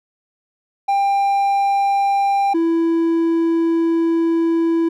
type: tone pair in turn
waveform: triangle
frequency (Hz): 795 / 331.5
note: G5 / E4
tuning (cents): +24 / +10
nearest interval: octave + minor third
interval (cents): 1514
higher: first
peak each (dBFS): -12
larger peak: neither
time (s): 0.88-2.54 / 2.54-4.89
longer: second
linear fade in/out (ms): 10
effects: none